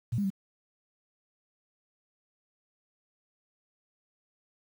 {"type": "tone with pitch steps", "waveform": "sine", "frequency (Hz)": [117.5, 202.9, 193.5], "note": ["A#2", "G#3", "G3"], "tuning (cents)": [14, -40, -22], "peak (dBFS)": -26, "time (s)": [0.12, 0.303], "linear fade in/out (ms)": 10, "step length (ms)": 61, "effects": ["9-bit"]}